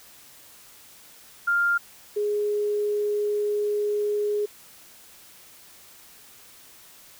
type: tone pair in turn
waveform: sine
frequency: 1399 / 415.9 Hz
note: F6 / G#4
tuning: +3 / +2 cents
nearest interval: octave + major sixth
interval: 2101 cents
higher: first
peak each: -19 / -22 dBFS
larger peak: first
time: 1.47-1.78 / 2.16-4.46 s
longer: second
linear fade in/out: 10 ms
effects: white hiss -50 dBFS RMS until 7.19 s